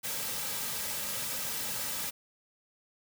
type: noise with comb filter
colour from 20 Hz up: white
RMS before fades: -35 dBFS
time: 0.03-2.11 s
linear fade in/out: 20 ms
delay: 2.8 ms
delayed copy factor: -0.6
effects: none